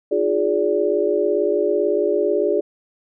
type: tone cluster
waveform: sine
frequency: 311.1 / 357.8 / 415.8 / 579 Hz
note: D#4 / F4 / G#4 / D5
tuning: 0 / +42 / +2 / -25 cents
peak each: -27 / -22 / -19 / -22 dBFS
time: 0.11-2.61 s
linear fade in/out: 10 ms
effects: none